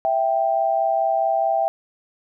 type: tone pair together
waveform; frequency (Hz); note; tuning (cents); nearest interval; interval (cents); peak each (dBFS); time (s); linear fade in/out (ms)
sine; 659.3 / 784; E5 / G5; 0 / 0; minor third; 300; -20; 0.05-1.68; 0
effects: none